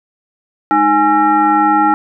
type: tone with frequency modulation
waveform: sine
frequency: 830.6 Hz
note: G#5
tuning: in tune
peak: -8 dBFS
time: 0.71-1.94 s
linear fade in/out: 0 ms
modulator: 520 Hz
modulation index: 1.1
effects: none